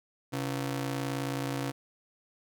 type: ring-modulated tone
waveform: sawtooth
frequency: 205.5 Hz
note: G#3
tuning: 18 cents flat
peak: -24 dBFS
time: 0.32-1.72 s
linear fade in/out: 20 ms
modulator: 73.3 Hz
effects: none